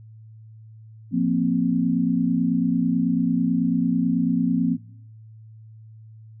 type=chord; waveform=sine; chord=F suspended fourth; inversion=none; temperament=just; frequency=174.61 / 232.8 / 261.9 Hz; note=F3 / Bb3 / C4; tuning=0 / -2 / +2 cents; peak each=-23 / -23 / -22 dBFS; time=1.11-4.78 s; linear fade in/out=50 ms; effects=noise-tail reverb RT60 0.8 s tail -24 dB re dry + added 110 Hz sine -42 dBFS peak until 6.4 s